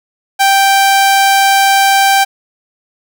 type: tone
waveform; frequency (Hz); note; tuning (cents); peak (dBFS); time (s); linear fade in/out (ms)
sawtooth; 784; G5; 0; -3; 0.39-2.25; 20
effects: none